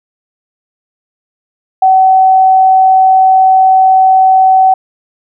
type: tone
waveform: sine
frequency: 758 Hz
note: F#5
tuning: 42 cents sharp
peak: -3 dBFS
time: 1.82-4.74 s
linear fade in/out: 5 ms
effects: none